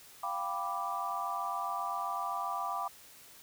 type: chord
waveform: sine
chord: G dominant seventh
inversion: third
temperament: equal with one note detuned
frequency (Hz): 696.4 / 784 / 987.8 / 1174.7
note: F5 / G5 / B5 / D6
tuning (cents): -5 / 0 / 0 / 0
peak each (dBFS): -40 / -39 / -39 / -36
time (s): 0.23-2.88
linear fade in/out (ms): 5
effects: white hiss -55 dBFS RMS until 3.42 s